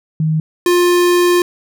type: tone pair in turn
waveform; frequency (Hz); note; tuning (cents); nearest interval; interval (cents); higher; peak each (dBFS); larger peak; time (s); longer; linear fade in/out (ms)
sine / square; 157.2 / 352.9; D#3 / F4; +18 / +18; octave + major second; 1400; second; -12 / -10; second; 0.2-0.4 / 0.66-1.42; second; 2
effects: none